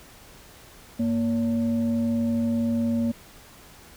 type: tone with frequency modulation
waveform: sine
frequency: 233.1 Hz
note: A#3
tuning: in tune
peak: -21 dBFS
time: 0.99-3.12 s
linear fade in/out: 10 ms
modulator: 332 Hz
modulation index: 0.43
effects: pink hiss -49 dBFS RMS until 3.96 s